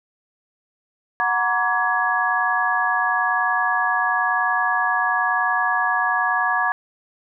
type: tone cluster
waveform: sine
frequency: 737 / 944 / 1054 / 1155 / 1678 Hz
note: F#5 / A#5 / C6 / D6 / G#6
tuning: -7 / +22 / +12 / -29 / +17 cents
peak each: -24 / -25 / -30 / -24 / -21 dBFS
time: 1.2-6.72 s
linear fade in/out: 0 ms
effects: none